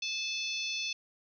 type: harmonic tone with a mistuned harmonic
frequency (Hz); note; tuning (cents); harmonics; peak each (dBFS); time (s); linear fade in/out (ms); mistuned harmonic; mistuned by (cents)
869; A5; -22; 3 / 4 / 5 / 6 / 7; -36 / -38 / -40 / -42 / -43; 0.02-0.93; 5; 6; +17
effects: none